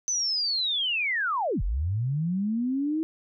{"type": "linear two-way sweep", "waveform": "sine", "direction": "down then up", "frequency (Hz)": [6140, 37.08, 324.6], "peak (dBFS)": -24, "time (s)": [0.08, 3.03], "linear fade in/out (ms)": 0, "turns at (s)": 1.62, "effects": []}